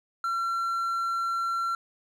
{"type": "tone", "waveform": "triangle", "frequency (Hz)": 1360, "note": "F6", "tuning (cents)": -46, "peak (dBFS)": -24, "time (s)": [0.24, 1.75], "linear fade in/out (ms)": 2, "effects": []}